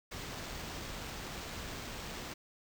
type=noise with sample-and-hold; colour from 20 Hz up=pink; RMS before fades=-43 dBFS; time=0.11-2.34 s; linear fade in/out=10 ms; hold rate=11025 Hz; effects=none